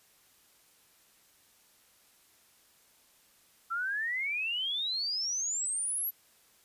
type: exponential sweep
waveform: sine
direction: up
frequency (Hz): 1329 to 12000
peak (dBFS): -30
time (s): 3.7-6.11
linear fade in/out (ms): 20
effects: white hiss -64 dBFS RMS until 6.64 s + resampled to 32000 Hz